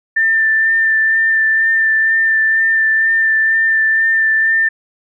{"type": "tone with vibrato", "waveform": "sine", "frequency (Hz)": 1784, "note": "A6", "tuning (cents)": 23, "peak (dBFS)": -10, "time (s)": [0.16, 4.69], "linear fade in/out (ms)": 10, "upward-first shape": "sine", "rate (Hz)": 2.1, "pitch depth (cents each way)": 15, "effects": []}